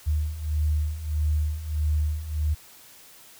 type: beating tone pair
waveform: sine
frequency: 75 / 76.6 Hz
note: D2 / D#2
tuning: +37 / -27 cents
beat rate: 1.6 Hz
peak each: -28 / -24 dBFS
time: 0.06-2.55 s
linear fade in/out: 20 ms
effects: white hiss -50 dBFS RMS until 3.39 s